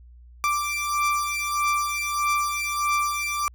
30% pulse beating tone pair, 1174.7 / 1176.3 Hz, D6 / D6, 0 / +2 cents, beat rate 1.6 Hz, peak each -23 dBFS, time 0.44-3.48 s, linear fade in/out 0 ms, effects added 60 Hz sine -45 dBFS peak until 3.54 s

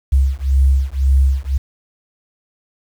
sine beating tone pair, 66.4 / 68.3 Hz, C2 / C#2, +26 / -25 cents, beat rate 1.9 Hz, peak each -14 dBFS, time 0.12-1.58 s, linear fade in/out 10 ms, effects 7-bit

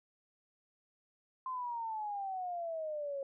sine exponential sweep, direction down, 1046.5 to 544 Hz, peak -36 dBFS, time 1.46-3.23 s, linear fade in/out 2 ms, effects none

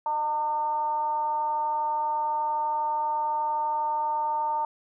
sine tone with frequency modulation, 908 Hz, A#5, 46 cents flat, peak -24 dBFS, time 0.06-4.65 s, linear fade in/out 2 ms, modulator 299 Hz, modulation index 0.4, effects none

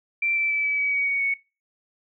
sine tone with pitch steps, 2349 / 2330 / 2311 / 2293 / 2274 / 2256 / 2238 / 2220 Hz, D7 / D7 / D7 / D7 / C#7 / C#7 / C#7 / C#7, 0 / -14 / -28 / -42 / +44 / +30 / +16 / +2 cents, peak -21 dBFS, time 0.22-1.34 s, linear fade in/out 5 ms, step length 140 ms, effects noise-tail reverb RT60 0.3 s tail -22 dB re dry

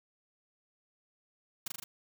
white noise with echo, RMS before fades -36 dBFS, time 1.66-1.68 s, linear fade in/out 5 ms, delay 40 ms, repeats 4, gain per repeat -2 dB, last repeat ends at 1.84 s, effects none

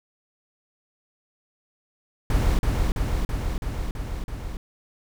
brown noise with echo, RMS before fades -20 dBFS, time 2.3-2.59 s, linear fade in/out 2 ms, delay 330 ms, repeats 6, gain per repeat -2 dB, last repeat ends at 4.57 s, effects none

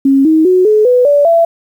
sine tone with pitch steps, 272.3 / 316.4 / 367.7 / 427.3 / 496.5 / 577 / 670.5 Hz, C#4 / D#4 / F#4 / G#4 / B4 / D5 / E5, -31 / +29 / -11 / +49 / +9 / -31 / +29 cents, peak -5 dBFS, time 0.05-1.45 s, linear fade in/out 5 ms, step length 200 ms, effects 7-bit

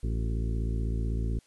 harmonic tone with a mistuned harmonic, 56 Hz, A1, 31 cents sharp, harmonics 1 / 2 / 3 / 4 / 5 / 6 / 7 / 8, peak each -28 / -33 / -41 / -40 / -44 / -47 / -45 / -49 dBFS, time 0.03-1.39 s, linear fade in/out 5 ms, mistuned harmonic 7, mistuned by -67 cents, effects white hiss -64 dBFS RMS until 1.46 s + resampled to 24000 Hz

